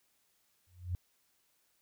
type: tone with exponential growth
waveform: sine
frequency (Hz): 89.2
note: F2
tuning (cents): +37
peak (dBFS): -29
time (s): 0.67-0.95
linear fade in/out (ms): 0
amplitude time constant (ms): 60
effects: white hiss -74 dBFS RMS until 1.81 s